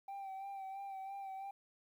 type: tone with vibrato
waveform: sine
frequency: 780 Hz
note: G5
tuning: 9 cents flat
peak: -40 dBFS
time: 0.08-1.51 s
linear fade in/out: 5 ms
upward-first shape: sine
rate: 3 Hz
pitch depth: 32 cents each way
effects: tanh soft clip ceiling -42 dBFS + 12-bit